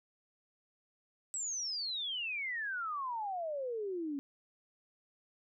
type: exponential sweep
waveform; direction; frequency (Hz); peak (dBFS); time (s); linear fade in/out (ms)
sine; down; 7950 to 271.8; -35; 1.34-4.19; 0
effects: none